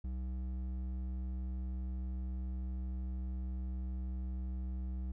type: tone with hard clipping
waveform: triangle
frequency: 63.4 Hz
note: B1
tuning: 46 cents sharp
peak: -38 dBFS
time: 0.04-5.12 s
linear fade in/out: 5 ms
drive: 12 dB
effects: none